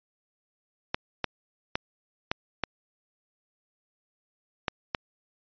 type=clicks; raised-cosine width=0.3 ms; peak=-10 dBFS; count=7; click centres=0.945 / 1.243 / 1.755 / 2.315 / 2.637 / 4.682 / 4.948 s; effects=resampled to 11025 Hz